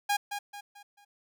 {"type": "tone with echo", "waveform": "sawtooth", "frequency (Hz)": 816, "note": "G#5", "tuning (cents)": -31, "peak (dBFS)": -21, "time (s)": [0.09, 0.17], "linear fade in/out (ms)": 10, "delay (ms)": 220, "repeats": 4, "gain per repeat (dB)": -8, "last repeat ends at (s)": 1.05, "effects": []}